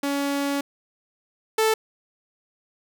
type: tone pair in turn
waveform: sawtooth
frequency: 281.6 / 439.8 Hz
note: C#4 / A4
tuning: +27 / -1 cents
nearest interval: minor sixth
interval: 772 cents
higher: second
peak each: -19 / -14 dBFS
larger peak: second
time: 0.03-0.61 / 1.58-1.74 s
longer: first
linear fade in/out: 5 ms
effects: none